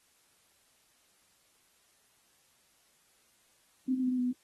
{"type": "tone with pitch steps", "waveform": "sine", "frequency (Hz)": [258.3, 253.3, 248.4], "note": ["C4", "B3", "B3"], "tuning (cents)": [-22, 44, 10], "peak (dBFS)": -27, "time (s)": [3.88, 4.33], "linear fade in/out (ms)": 10, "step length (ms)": 150, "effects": ["white hiss -68 dBFS RMS until 4.43 s", "AAC 32 kbps"]}